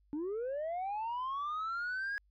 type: linear sweep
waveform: sine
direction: up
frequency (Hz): 282.4 to 1666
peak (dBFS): -32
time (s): 0.13-2.18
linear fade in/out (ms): 0
effects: tanh soft clip ceiling -33 dBFS + added 50 Hz sine -66 dBFS peak until 2.3 s